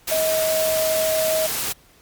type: tone in noise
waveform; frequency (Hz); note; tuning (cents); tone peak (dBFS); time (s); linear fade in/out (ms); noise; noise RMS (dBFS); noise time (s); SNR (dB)
sine; 634; D#5; +32; -19; 0.11-1.47; 10; white; -25; 0.07-1.73; +3
effects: pink hiss -54 dBFS RMS until 2.01 s + Opus 48 kbps